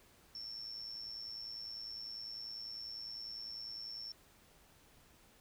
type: tone with amplitude modulation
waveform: sine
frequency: 5420 Hz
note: E8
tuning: 47 cents sharp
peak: -40 dBFS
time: 0.35-4.12 s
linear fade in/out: 2 ms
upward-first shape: sine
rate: 110 Hz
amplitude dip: 70%
effects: pink hiss -65 dBFS RMS until 5.4 s